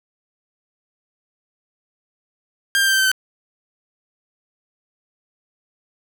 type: tone with pitch steps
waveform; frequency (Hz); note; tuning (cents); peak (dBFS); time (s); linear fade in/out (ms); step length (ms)
sawtooth; 1600 / 1586.2 / 1572.5 / 1558.9 / 1545.5 / 1532.2; G6 / G6 / G6 / G6 / G6 / G6; +35 / +20 / +5 / -10 / -25 / -40; -11; 2.75-3.116; 0; 61
effects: none